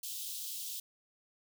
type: high-pass noise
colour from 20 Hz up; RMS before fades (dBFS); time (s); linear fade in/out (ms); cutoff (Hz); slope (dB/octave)
white; -41; 0.03-0.8; 5; 3000; 48
effects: none